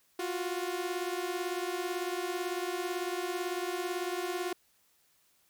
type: beating tone pair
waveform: sawtooth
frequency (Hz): 349.9 / 367.9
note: F4 / F#4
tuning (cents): +3 / -10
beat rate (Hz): 18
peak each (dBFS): -31 / -32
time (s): 0.19-4.53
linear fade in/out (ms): 5
effects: white hiss -69 dBFS RMS until 5.49 s